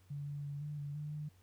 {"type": "tone with pitch steps", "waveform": "sine", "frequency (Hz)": [143.4, 144.2, 143, 148.4, 143.8, 149.4, 150.4], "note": ["D3", "D3", "D3", "D3", "D3", "D3", "D3"], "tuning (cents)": [-41, -31, -46, 18, -36, 30, 42], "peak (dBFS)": -39, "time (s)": [0.1, 1.29], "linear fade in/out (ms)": 10, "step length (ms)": 170, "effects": ["added 92 Hz sine -63 dBFS peak until 1.42 s", "pink hiss -71 dBFS RMS until 1.42 s"]}